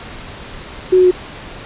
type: tone with pitch steps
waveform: sine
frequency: 370 / 366.6 / 363.2 Hz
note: F#4 / F#4 / F#4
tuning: 0 / -16 / -32 cents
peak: -6 dBFS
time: 0.92-1.112 s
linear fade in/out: 10 ms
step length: 64 ms
effects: pink hiss -32 dBFS RMS until 1.65 s + resampled to 8000 Hz